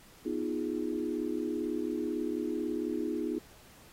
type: chord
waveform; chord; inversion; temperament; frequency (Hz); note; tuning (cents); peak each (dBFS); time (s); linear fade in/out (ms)
sine; F half-diminished seventh; second; equal; 246.9 / 311.1 / 349.2 / 415.3; Cb4 / Eb4 / F4 / Ab4; 0 / 0 / 0 / 0; -37 / -34 / -36 / -38; 0.25-3.39; 10
effects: pink hiss -57 dBFS RMS until 3.92 s + AAC 48 kbps